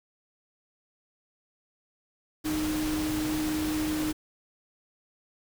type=tone in noise; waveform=sine; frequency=308.1 Hz; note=D#4; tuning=17 cents flat; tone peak=-27 dBFS; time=2.44-4.13 s; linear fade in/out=20 ms; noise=pink; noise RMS=-35 dBFS; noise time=2.44-4.13 s; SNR=+5 dB; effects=none